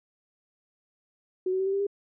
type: tone with pitch steps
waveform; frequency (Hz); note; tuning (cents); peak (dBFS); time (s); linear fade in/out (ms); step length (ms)
sine; 370 / 376.3 / 382.6 / 389.1 / 395.6 / 402.3; F#4 / F#4 / G4 / G4 / G4 / G4; 0 / +29 / -42 / -13 / +16 / +45; -24; 1.46-1.868; 5; 68
effects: none